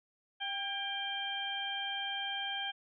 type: harmonic tone with a mistuned harmonic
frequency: 790 Hz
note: G5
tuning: 13 cents sharp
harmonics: 1 / 2 / 3 / 4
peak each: -41 / -41 / -45 / -37 dBFS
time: 0.4-2.72 s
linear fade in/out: 20 ms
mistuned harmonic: 2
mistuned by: +32 cents
effects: none